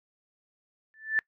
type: tone with exponential growth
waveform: sine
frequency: 1760 Hz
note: A6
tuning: in tune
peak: -19 dBFS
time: 0.94-1.19 s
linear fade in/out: 0 ms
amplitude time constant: 54 ms
effects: noise-tail reverb RT60 0.1 s tail -25 dB re dry